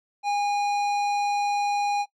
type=tone with tanh clipping; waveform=triangle; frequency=817 Hz; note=G#5; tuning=29 cents flat; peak=-24 dBFS; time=0.23-2.06 s; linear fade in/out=50 ms; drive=18 dB; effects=noise-tail reverb RT60 0.1 s tail -20 dB re dry